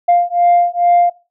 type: beating tone pair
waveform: sine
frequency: 698.5 / 700.8 Hz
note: F5 / F5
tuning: 0 / +6 cents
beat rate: 2.3 Hz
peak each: -11 dBFS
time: 0.08-1.1 s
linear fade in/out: 10 ms
effects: noise-tail reverb RT60 0.3 s tail -21 dB re dry + tanh soft clip ceiling -4 dBFS